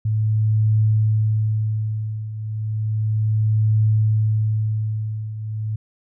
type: tone with tremolo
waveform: sine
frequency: 108.4 Hz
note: A2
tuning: 25 cents flat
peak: -13 dBFS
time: 0.05-5.76 s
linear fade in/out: 5 ms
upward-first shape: triangle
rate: 0.33 Hz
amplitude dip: 80%
effects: none